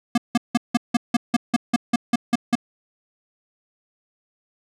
square tone bursts, 237.8 Hz, A#3, 35 cents sharp, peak -15 dBFS, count 13, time 0.15-2.554 s, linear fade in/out 5 ms, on 28 ms, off 170 ms, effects low-pass 9000 Hz 12 dB/octave

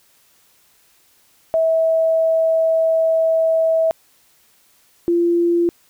sine tone pair in turn, 649 / 343.4 Hz, E5 / F4, -27 / -29 cents, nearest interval major seventh, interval 1102 cents, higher first, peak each -13 dBFS, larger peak neither, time 1.54-3.91 / 5.08-5.69 s, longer first, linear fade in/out 0 ms, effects white hiss -56 dBFS RMS until 5.89 s

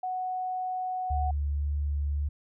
sine tone, 740 Hz, F#5, in tune, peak -29 dBFS, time 0.03-1.31 s, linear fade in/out 5 ms
sine tone with vibrato, 72.4 Hz, D2, 24 cents flat, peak -26 dBFS, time 1.1-2.29 s, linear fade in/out 10 ms, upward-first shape sine, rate 1.9 Hz, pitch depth 9 cents each way
effects none

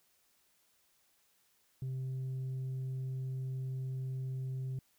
sine tone with tanh clipping, 130.81 Hz, C3, in tune, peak -36 dBFS, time 1.82-4.79 s, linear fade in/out 2 ms, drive 2 dB, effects white hiss -72 dBFS RMS until 4.98 s

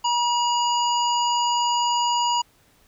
harmonic tone with a mistuned harmonic, 959 Hz, A#5, 49 cents sharp, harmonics 1 / 3 / 5 / 7, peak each -20 / -27 / -31 / -31 dBFS, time 0.04-2.42 s, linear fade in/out 10 ms, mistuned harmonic 7, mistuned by +43 cents, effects pink hiss -59 dBFS RMS until 2.87 s

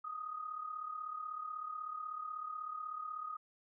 sine tone with amplitude modulation, 1246 Hz, D#6, 2 cents sharp, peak -37 dBFS, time 0.04-3.37 s, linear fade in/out 10 ms, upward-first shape sine, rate 36.2 Hz, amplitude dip 65%, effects none

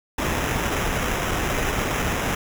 pink noise with sample-and-hold, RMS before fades -24 dBFS, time 0.18-2.35 s, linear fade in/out 5 ms, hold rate 4410 Hz, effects none

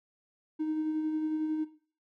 triangle tone with tremolo, 311.1 Hz, D#4, in tune, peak -24 dBFS, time 0.59-1.65 s, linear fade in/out 20 ms, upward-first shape sine, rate 11 Hz, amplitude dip 50%, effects noise-tail reverb RT60 0.4 s tail -17 dB re dry + tanh soft clip ceiling -24 dBFS

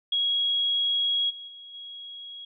sine tone with level steps, 3311 Hz, G#7, 6 cents flat, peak -22 / -38 / -42 / -38 dBFS, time 0.12-2.45 s, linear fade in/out 5 ms, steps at 1.29 / 1.47 / 1.73 s, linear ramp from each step 20 ms, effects none

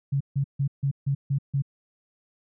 sine tone bursts, 138.59 Hz, C#3, in tune, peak -21 dBFS, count 7, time 0.12-1.622 s, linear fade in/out 10 ms, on 86 ms, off 150 ms, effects none

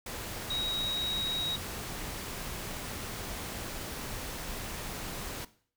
sine tone in noise, 3809 Hz, A#7, 37 cents sharp, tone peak -31 dBFS, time 0.5-1.56 s, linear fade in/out 5 ms, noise pink, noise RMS -39 dBFS, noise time 0.06-5.45 s, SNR +5 dB, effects noise-tail reverb RT60 0.5 s tail -17 dB re dry

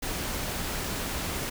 pink noise, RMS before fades -32 dBFS, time 0.02-1.5 s, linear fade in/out 10 ms, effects none

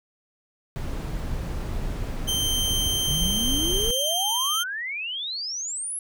brown noise, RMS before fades -29 dBFS, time 0.76-3.91 s, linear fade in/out 0 ms
sawtooth tone with pitch glide, 3124 to 3148 Hz, G7 to G7, -7 to +7 cents, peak -20 dBFS, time 2.27-4.64 s, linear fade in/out 20 ms, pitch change +14 cents, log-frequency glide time 2.42-4.14 s
sine exponential sweep, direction up, 138.1 to 11175 Hz, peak -28 dBFS, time 3.08-5.99 s, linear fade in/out 2 ms
effects none

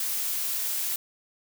blue noise, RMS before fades -29 dBFS, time 0-0.96 s, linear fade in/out 2 ms, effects none

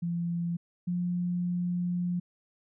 sine tone pair in turn, 171.1 / 176.83 Hz, F3 / F3, -35 / +22 cents, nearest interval minor second, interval 57 cents, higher second, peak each -28 / -27 dBFS, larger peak second, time 0.02-0.57 / 0.87-2.2 s, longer second, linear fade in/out 10 ms, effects none

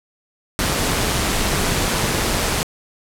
pink noise with amplitude modulation, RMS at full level -18 dBFS, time 0.59-2.63 s, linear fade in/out 0 ms, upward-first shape sine, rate 189 Hz, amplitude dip 35%, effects low-pass 12000 Hz 12 dB/octave

